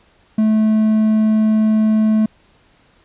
triangle tone, 217.1 Hz, A3, 23 cents flat, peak -9 dBFS, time 0.38-2.26 s, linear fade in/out 5 ms, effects pink hiss -54 dBFS RMS until 3.04 s + resampled to 8000 Hz

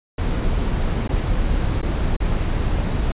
brown noise with dropouts, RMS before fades -20 dBFS, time 0.18-3.12 s, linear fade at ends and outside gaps 5 ms, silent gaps 1.078-1.091 / 1.816-1.828 / 2.166-2.202 s, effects resampled to 8000 Hz

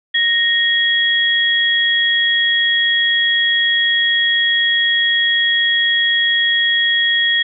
sine tone pair together, 1864.7 / 3312 Hz, A#6 / G#7, 0 / -5 cents, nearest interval minor seventh, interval 995 cents, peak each -15 dBFS, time 0.14-7.43 s, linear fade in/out 10 ms, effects none

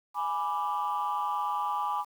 sine chord, G# diminished, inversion none, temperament equal, 830.6 / 987.8 / 1174.7 Hz, G#5 / B5 / D6, 0 / 0 / 0 cents, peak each -31 dBFS, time 0.14-2.05 s, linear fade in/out 50 ms, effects tanh soft clip ceiling -22 dBFS + 9-bit

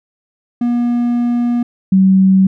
triangle / sine tone pair in turn, 240 / 190.49 Hz, B3 / G3, -49 / -49 cents, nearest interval major third, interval 400 cents, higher first, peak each -10 / -6 dBFS, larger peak second, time 0.61-1.63 / 1.92-2.47 s, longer first, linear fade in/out 5 ms, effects none

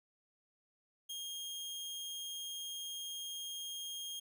sawtooth tone, 3236 Hz, G#7, 46 cents flat, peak -38 dBFS, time 1.09-4.2 s, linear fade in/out 10 ms, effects none

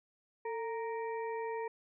harmonic tone with a mistuned harmonic, 466.2 Hz, A#4, in tune, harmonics 1 / 2 / 4 / 5, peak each -37 / -40 / -49 / -52 dBFS, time 0.45-1.68 s, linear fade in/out 5 ms, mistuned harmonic 1, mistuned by -66 cents, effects none

